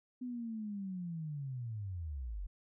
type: linear sweep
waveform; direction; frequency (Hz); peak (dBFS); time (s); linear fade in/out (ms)
sine; down; 253.4 to 41.44; -38; 0.21-2.47; 10
effects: none